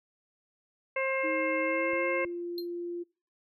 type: harmonic tone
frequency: 532 Hz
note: C5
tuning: 29 cents sharp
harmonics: 1 / 2 / 3 / 4 / 5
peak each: -30 / -36 / -40 / -32 / -39 dBFS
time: 0.96-2.25 s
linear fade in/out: 5 ms
type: tone with pitch glide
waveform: sine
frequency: 318.2 to 347 Hz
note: D#4 to F4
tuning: +39 to -11 cents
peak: -33 dBFS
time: 1.23-3.04 s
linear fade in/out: 20 ms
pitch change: +150 cents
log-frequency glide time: 1.61-2.07 s
type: clicks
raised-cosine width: 3 ms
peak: -39 dBFS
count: 2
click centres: 1.934 / 2.251 s
type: tone with exponential decay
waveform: square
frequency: 4186 Hz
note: C8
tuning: in tune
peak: -34 dBFS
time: 2.58-2.68 s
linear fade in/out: 1 ms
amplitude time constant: 20 ms
effects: noise-tail reverb RT60 0.4 s tail -26 dB re dry